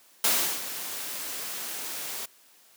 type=noise with ADSR envelope; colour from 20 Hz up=white; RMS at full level=-22 dBFS; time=0.24-2.26 s; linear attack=4 ms; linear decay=350 ms; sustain=-13 dB; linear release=10 ms; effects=white hiss -58 dBFS RMS until 2.76 s + high-pass 200 Hz 12 dB/octave